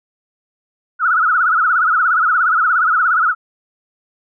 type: tone with vibrato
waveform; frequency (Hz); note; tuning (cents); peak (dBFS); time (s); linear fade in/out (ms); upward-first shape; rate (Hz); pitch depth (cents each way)
sine; 1367; F6; -37; -11; 0.99-3.35; 50; triangle; 17; 180
effects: none